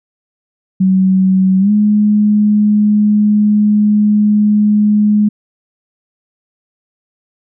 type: tone with pitch glide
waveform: sine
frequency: 188.8 to 209.5 Hz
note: F#3 to G#3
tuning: +35 to +15 cents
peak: -7 dBFS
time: 0.8-5.29 s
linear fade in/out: 10 ms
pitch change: +180 cents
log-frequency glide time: 1.59-1.71 s
effects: none